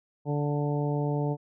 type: harmonic tone with a mistuned harmonic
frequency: 146 Hz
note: D3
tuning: 10 cents flat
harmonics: 1 / 2 / 3 / 4 / 5 / 6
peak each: -27 / -33 / -33 / -37 / -39 / -39 dBFS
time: 0.25-1.37 s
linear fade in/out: 50 ms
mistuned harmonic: 6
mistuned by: +17 cents
effects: none